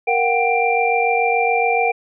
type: tone cluster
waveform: sine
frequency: 467.1 / 727 / 774 / 2368 Hz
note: A#4 / F#5 / G5 / D7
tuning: +3 / -31 / -22 / +14 cents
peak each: -20 dBFS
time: 0.07-1.92 s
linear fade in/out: 10 ms
effects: none